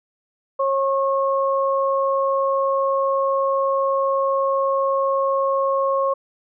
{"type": "tone pair together", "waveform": "sine", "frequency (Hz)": [544, 1088], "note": ["C#5", "C#6"], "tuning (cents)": [-33, -33], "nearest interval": "octave", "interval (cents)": 1200, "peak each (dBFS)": [-19, -21], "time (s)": [0.59, 6.14], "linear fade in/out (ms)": 10, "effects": []}